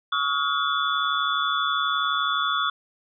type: tone cluster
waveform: sine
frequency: 1128 / 1280 / 1419 / 3449 Hz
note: C#6 / D#6 / F6 / A7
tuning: +30 / +49 / +27 / -35 cents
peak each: -27 dBFS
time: 0.12-2.7 s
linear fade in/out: 5 ms
effects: none